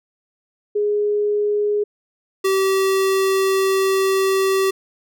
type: tone pair in turn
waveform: sine / square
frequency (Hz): 415.3 / 385.1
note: G#4 / G4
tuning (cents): 0 / -31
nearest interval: minor second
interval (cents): 131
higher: first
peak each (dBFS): -16 / -16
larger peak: neither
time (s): 0.75-1.84 / 2.44-4.71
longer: second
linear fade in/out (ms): 10
effects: none